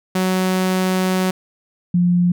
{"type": "tone pair in turn", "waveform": ["sawtooth", "sine"], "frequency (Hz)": [186, 176.42], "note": ["F#3", "F3"], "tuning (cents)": [9, 18], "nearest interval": "minor second", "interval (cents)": 91, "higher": "first", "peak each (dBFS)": -12, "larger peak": "neither", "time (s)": [[0.15, 1.31], [1.94, 2.32]], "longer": "first", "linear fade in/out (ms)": 5, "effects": []}